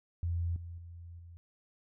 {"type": "tone with level steps", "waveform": "sine", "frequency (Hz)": 85.4, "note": "F2", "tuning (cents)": -38, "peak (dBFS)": [-30, -41, -45, -48], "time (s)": [0.23, 1.37], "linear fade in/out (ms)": 0, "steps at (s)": [0.56, 0.78, 1.19], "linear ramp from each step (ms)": 2, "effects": []}